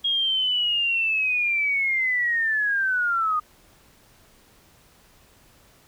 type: linear sweep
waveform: sine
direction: down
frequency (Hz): 3281 to 1219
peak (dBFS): -20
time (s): 0.04-3.4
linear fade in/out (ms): 10
effects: pink hiss -56 dBFS RMS until 5.87 s